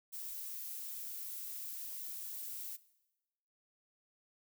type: noise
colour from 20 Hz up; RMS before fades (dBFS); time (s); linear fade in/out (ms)
violet; -44; 0.12-2.77; 20
effects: noise-tail reverb RT60 1.0 s tail -19 dB re dry